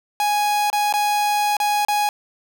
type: tone with dropouts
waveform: 45% pulse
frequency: 830.6 Hz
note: G#5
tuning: in tune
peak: -17 dBFS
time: 0.2-2.09 s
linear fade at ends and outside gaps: 1 ms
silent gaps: 0.701-0.729 / 0.926-0.938 / 1.568-1.601 / 1.85-1.884 s
effects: none